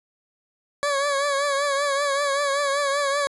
20% pulse tone with vibrato, 564 Hz, C#5, 30 cents sharp, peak -16 dBFS, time 0.83-3.27 s, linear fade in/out 0 ms, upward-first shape triangle, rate 5.2 Hz, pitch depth 65 cents each way, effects resampled to 24000 Hz

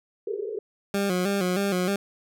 white band-pass noise, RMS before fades -31 dBFS, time 0.27-0.59 s, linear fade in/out 2 ms, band 390 to 460 Hz, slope 96 dB/octave
20% pulse tone with vibrato, 190 Hz, F#3, 46 cents sharp, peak -18 dBFS, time 0.94-1.96 s, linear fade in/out 2 ms, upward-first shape square, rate 3.2 Hz, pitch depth 85 cents each way
effects none

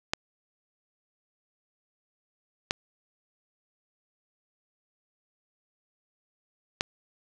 clicks, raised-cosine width 0.2 ms, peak -8 dBFS, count 3, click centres 0.135 / 2.709 / 6.809 s, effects none

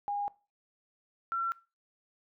sine tone pair in turn, 815 / 1356.1 Hz, G#5 / E6, -33 / +49 cents, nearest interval major sixth, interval 882 cents, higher second, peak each -30 / -29 dBFS, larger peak second, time 0.08-0.28 / 1.32-1.52 s, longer neither, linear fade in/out 0 ms, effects noise-tail reverb RT60 0.3 s tail -20 dB re dry

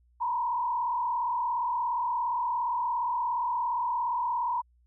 sine tone with frequency modulation, 964 Hz, B5, 42 cents flat, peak -26 dBFS, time 0.2-4.62 s, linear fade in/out 20 ms, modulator 37.2 Hz, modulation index 1.3, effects added 60 Hz sine -61 dBFS peak until 4.86 s

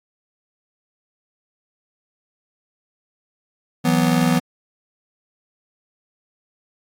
square chord, E suspended second, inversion none, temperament just, 164.81 / 185.42 / 247.2 Hz, E3 / F#3 / B3, 0 / +4 / +2 cents, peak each -20 / -22 / -19 dBFS, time 3.84-4.4 s, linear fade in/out 20 ms, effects AAC 64 kbps

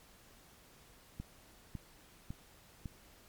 click train, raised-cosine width 5 ms, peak -29 dBFS, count 4, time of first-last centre 1.2-2.857 s, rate 1.81 Hz, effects pink hiss -61 dBFS RMS until 3.28 s + MP3 96 kbps

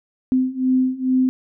sine beating tone pair, 256.4 / 258.7 Hz, C4 / C4, -35 / -19 cents, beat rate 2.3 Hz, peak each -20 / -18 dBFS, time 0.32-1.29 s, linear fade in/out 0 ms, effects none

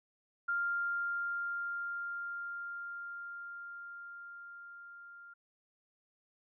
sine tone with level ramp, 1396.9 Hz, F6, in tune, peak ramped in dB -30 to -50 dBFS, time 0.48-5.34 s, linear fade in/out 10 ms, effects none

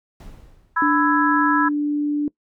brown noise with exponential decay, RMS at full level -35 dBFS, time 0.2-1.08 s, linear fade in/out 2 ms, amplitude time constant 190 ms
sine chord, E major, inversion second, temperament equal with one note detuned, 997.5 / 1318.5 / 1661.2 Hz, B5 / E6 / G#6, +17 / 0 / 0 cents, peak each -21 dBFS, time 0.76-1.69 s, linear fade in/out 10 ms
sine tone, 293.7 Hz, D4, in tune, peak -18 dBFS, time 0.82-2.28 s, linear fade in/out 2 ms
effects noise-tail reverb RT60 0.1 s tail -22 dB re dry

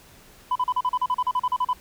sine tone bursts, 1000 Hz, B5, 21 cents sharp, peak -17 dBFS, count 15, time 0.51-1.732 s, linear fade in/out 5 ms, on 46 ms, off 38 ms, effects tanh soft clip ceiling -18 dBFS + pink hiss -51 dBFS RMS until 1.8 s

